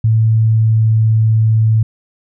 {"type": "tone with pitch glide", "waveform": "sine", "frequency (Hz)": [111.2, 110.56], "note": ["A2", "A2"], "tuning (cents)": [19, 9], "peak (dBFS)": -8, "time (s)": [0.04, 1.83], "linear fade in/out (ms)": 5, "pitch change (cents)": -10, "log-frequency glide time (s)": [0.46, 0.93], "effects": []}